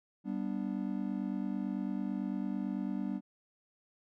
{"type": "chord", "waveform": "triangle", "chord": "G major", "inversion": "none", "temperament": "just", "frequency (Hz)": [196, 245, 294], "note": ["G3", "B3", "D4"], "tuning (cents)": [0, -14, 2], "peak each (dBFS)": [-34, -36, -37], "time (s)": [0.24, 3.21], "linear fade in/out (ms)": 50, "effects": []}